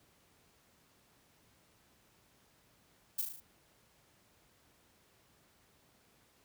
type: noise with echo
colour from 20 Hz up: violet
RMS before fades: -33 dBFS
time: 3.18-3.22 s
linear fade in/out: 10 ms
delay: 37 ms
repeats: 5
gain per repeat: -4 dB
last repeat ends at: 3.405 s
effects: pink hiss -68 dBFS RMS until 6.44 s + high-pass 60 Hz 12 dB/octave